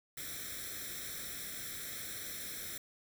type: noise with comb filter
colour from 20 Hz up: white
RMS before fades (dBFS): -43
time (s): 0.17-2.78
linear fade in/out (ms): 5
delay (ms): 0.53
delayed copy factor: +0.9
effects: none